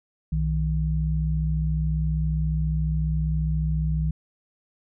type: tone pair together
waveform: sine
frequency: 62.23 / 156.8 Hz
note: B1 / D#3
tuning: +14 / +14 cents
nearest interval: octave + major third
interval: 1600 cents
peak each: -24 dBFS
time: 0.32-4.11 s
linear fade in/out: 5 ms
effects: none